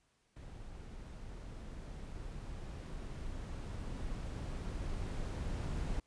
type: noise with level ramp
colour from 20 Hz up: brown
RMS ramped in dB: -49 to -37 dBFS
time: 0.36-6 s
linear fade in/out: 5 ms
effects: pink hiss -75 dBFS RMS until 6.06 s + resampled to 22050 Hz